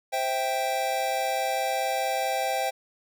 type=chord; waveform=square; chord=C major; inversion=none; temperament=equal; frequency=523.3 / 659.3 / 784 Hz; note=C5 / E5 / G5; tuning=0 / 0 / 0 cents; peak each=-32 / -32 / -28 dBFS; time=0.12-2.71 s; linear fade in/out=20 ms; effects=none